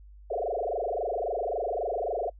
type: tone with frequency modulation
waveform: sine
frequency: 568 Hz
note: C#5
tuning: 42 cents sharp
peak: -27 dBFS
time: 0.3-2.3 s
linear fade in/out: 10 ms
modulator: 23.7 Hz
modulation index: 6.6
effects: noise-tail reverb RT60 0.1 s tail -25 dB re dry + added 50 Hz sine -47 dBFS peak until 2.39 s